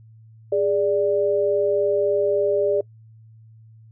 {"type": "tone pair together", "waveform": "sine", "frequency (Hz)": [410.8, 587.3], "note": ["G#4", "D5"], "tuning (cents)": [-19, 0], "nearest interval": "tritone", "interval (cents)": 619, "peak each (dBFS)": -20, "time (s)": [0.52, 2.81], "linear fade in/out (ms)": 5, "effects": ["noise-tail reverb RT60 0.1 s tail -25 dB re dry", "added 111 Hz sine -45 dBFS peak until 3.91 s"]}